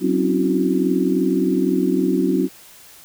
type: tone cluster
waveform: sine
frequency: 188.1 / 260.2 / 279.8 / 323.5 / 366.1 Hz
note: F#3 / C4 / C#4 / E4 / F#4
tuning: +29 / -9 / +16 / -32 / -18 cents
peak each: -22 dBFS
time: 0-2.49 s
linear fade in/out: 50 ms
effects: white hiss -45 dBFS RMS until 3.04 s